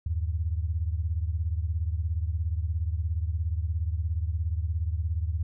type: beating tone pair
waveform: sine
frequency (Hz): 77.78 / 94.78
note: D#2 / F#2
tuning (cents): 0 / +42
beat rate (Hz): 17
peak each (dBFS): -27 / -31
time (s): 0.06-5.43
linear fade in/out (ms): 5
effects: none